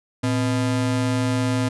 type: ring-modulated tone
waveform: square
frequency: 187.3 Hz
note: F#3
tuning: 21 cents sharp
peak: -17 dBFS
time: 0.23-1.69 s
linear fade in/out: 10 ms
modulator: 72.6 Hz
effects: resampled to 24000 Hz